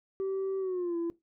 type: tone with pitch glide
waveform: sine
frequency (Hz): 385.6 to 337.6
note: G4 to E4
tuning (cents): -28 to +41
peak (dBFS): -27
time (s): 0.2-1.1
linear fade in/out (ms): 0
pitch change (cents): -231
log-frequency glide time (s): 0.59-0.97
effects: noise-tail reverb RT60 0.2 s tail -21 dB re dry + tanh soft clip ceiling -28 dBFS